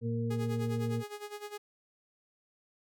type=harmonic tone; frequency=115.9 Hz; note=A#2; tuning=10 cents flat; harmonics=1 / 2 / 4; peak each=-32 / -35 / -38 dBFS; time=0.01-1.04 s; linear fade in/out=50 ms
type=tone with tremolo; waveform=sawtooth; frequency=415.3 Hz; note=G#4; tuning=in tune; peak=-34 dBFS; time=0.3-1.58 s; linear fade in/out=10 ms; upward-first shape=sine; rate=9.8 Hz; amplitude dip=80%
effects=none